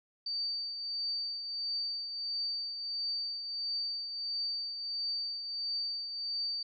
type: tone with tremolo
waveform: sine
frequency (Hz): 4611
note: D8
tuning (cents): -33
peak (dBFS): -31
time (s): 0.26-6.63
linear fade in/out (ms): 5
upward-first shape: triangle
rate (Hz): 1.5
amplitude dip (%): 55
effects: none